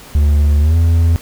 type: tone with pitch glide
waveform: triangle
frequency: 73.42 to 83.37 Hz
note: D2 to E2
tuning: 0 to +20 cents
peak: -6 dBFS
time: 0.15-1.16 s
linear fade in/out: 0 ms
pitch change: +220 cents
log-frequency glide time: 0.61-0.76 s
effects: pink hiss -37 dBFS RMS until 1.21 s